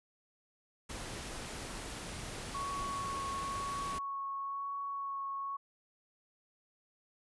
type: noise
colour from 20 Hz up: pink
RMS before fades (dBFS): -43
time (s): 0.89-3.99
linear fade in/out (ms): 10
type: tone with vibrato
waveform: sine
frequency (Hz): 1108.7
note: C#6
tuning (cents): 0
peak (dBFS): -36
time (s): 2.54-5.57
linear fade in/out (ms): 10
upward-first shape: sine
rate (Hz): 1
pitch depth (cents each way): 13
effects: resampled to 24000 Hz